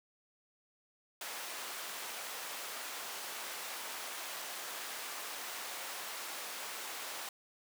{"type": "high-pass noise", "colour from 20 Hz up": "pink", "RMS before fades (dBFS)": -43, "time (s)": [1.21, 7.29], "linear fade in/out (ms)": 2, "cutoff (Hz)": 720, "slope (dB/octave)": 12, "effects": []}